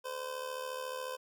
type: tone with amplitude modulation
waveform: 25% pulse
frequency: 512 Hz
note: C5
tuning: 38 cents flat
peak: -31 dBFS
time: 0.04-1.17 s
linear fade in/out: 20 ms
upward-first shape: sine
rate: 74.1 Hz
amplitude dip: 65%
effects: none